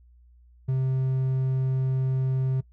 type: tone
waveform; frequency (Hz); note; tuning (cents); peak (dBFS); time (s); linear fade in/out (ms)
triangle; 131.3; C3; +6; -20; 0.68-2.61; 10
effects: noise-tail reverb RT60 0.1 s tail -22 dB re dry + added 60 Hz sine -52 dBFS peak until 2.72 s